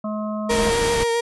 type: harmonic tone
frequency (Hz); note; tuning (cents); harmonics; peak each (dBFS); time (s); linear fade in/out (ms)
212.9; G#3; +43; 1 / 3 / 5 / 6; -25 / -29 / -34 / -37; 0.04-0.7; 5
type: tone with vibrato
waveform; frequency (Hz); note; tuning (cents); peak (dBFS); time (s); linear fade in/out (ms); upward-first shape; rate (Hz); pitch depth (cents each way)
35% pulse; 466.2; A#4; 0; -17; 0.49-1.21; 10; sine; 7.6; 18
type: noise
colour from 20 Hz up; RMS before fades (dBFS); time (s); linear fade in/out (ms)
pink; -25; 0.5-1.04; 10
effects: resampled to 24000 Hz